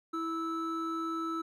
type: tone pair together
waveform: triangle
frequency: 327.8 / 1311.2 Hz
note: E4 / E6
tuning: -10 / -10 cents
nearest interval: 2 octaves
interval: 2400 cents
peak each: -33 / -33 dBFS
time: 0.13-1.42 s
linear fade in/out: 10 ms
effects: none